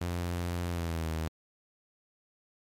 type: tone with pitch glide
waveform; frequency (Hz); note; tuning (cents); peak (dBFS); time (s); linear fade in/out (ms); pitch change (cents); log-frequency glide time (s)
sawtooth; 87.31 to 80.06; F2 to D#2; 0 to +50; -27; 0.01-1.28; 5; -150; 0.68-1.09
effects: MP3 64 kbps